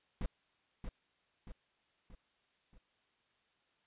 brown noise with echo, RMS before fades -35 dBFS, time 0.21-0.26 s, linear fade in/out 2 ms, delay 630 ms, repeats 4, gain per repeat -6 dB, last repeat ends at 2.78 s, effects white hiss -75 dBFS RMS until 3.86 s + resampled to 8000 Hz

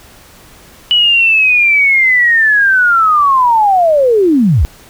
sine linear sweep, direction down, 2960 to 52.5 Hz, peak -6 dBFS, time 0.91-4.65 s, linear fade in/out 0 ms, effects pink hiss -40 dBFS RMS until 4.89 s

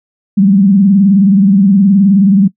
sine tone with vibrato, 196 Hz, G3, in tune, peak -4 dBFS, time 0.37-2.48 s, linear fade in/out 10 ms, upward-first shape sine, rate 19 Hz, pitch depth 120 cents each way, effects noise-tail reverb RT60 0.1 s tail -21 dB re dry

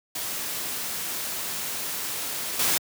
white noise with level steps, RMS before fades -31 / -23 dBFS, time 0.15-2.78 s, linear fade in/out 5 ms, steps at 2.59 s, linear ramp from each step 5 ms, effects high-pass 100 Hz 12 dB/octave

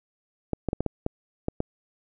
clicks, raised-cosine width 2 ms, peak -12 dBFS, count 8, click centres 0.533 / 0.687 / 0.731 / 0.806 / 0.863 / 1.064 / 1.484 / 1.604 s, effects none

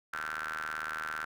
sawtooth ring-modulated tone, 77.78 Hz, D#2, in tune, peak -28 dBFS, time 0.13-1.25 s, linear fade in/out 5 ms, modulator 1450 Hz, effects none

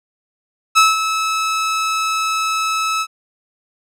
sawtooth tone with ADSR envelope, 1300 Hz, E6, 24 cents flat, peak -3 dBFS, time 0.75-3.07 s, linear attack 27 ms, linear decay 180 ms, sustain -10 dB, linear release 59 ms, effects low-pass 10000 Hz 12 dB/octave

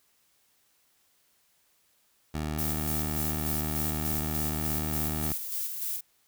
15% pulse tone, 76.6 Hz, D#2, 27 cents flat, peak -24 dBFS, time 2.34-5.33 s, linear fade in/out 5 ms
violet noise with tremolo, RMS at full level -32 dBFS, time 2.58-6.01 s, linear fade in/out 10 ms, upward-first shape square, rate 3.4 Hz, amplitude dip 40%
effects white hiss -68 dBFS RMS until 6.27 s

